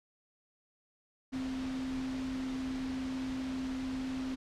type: tone in noise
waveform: sine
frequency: 261 Hz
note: C4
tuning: 4 cents flat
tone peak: -34 dBFS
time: 1.32-4.36 s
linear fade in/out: 20 ms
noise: pink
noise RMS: -45 dBFS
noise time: 1.32-4.36 s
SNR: +8 dB
effects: low-pass 5000 Hz 12 dB/octave